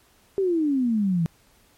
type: exponential sweep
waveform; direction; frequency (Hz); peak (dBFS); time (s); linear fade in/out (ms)
sine; down; 400.1 to 159.4; -19; 0.38-1.26; 0
effects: pink hiss -59 dBFS RMS until 1.77 s + MP3 64 kbps